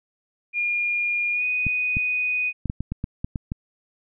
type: tone with pitch glide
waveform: sine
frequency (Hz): 2420 to 2487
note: D#7 to D#7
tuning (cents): -49 to -1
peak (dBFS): -21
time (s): 0.53-2.53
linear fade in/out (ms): 50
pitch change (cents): +48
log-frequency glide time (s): 1.32-1.45
type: clicks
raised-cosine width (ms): 5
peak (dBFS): -14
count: 10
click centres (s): 1.667 / 1.969 / 2.657 / 2.699 / 2.806 / 2.92 / 3.041 / 3.245 / 3.358 / 3.519
effects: none